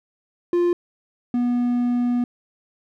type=tone pair in turn; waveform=triangle; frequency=349.4 / 243.4 Hz; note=F4 / B3; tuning=+1 / -25 cents; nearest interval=tritone; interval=626 cents; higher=first; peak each=-14 / -16 dBFS; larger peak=first; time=0.53-0.73 / 1.34-2.24 s; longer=second; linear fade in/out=2 ms; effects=none